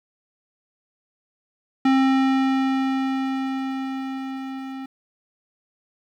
square tone with level ramp, 266.1 Hz, C4, 29 cents sharp, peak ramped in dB -15 to -32 dBFS, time 1.85-4.86 s, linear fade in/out 5 ms, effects low-pass 3000 Hz 12 dB/octave + 9-bit

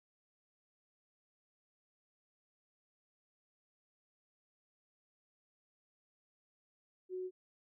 sine tone, 369.1 Hz, F#4, 4 cents flat, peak -38 dBFS, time 7.09-7.31 s, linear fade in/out 50 ms, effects none

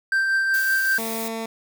triangle tone with tremolo, 1568 Hz, G6, in tune, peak -15 dBFS, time 0.12-0.98 s, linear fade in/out 2 ms, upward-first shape triangle, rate 5.3 Hz, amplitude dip 35%
blue noise, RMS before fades -32 dBFS, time 0.54-1.28 s, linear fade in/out 0 ms
15% pulse tone, 225.3 Hz, A3, 41 cents sharp, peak -21 dBFS, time 0.98-1.46 s, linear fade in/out 5 ms
effects none

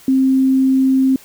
sine tone, 264.4 Hz, C4, 18 cents sharp, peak -10 dBFS, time 0.08-1.16 s, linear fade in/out 2 ms, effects white hiss -44 dBFS RMS until 1.24 s

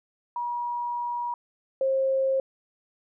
sine tone pair in turn, 960 / 533.7 Hz, B5 / C5, -49 / +34 cents, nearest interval minor seventh, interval 1017 cents, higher first, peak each -27 / -21 dBFS, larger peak second, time 0.36-1.34 / 1.81-2.4 s, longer first, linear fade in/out 2 ms, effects none

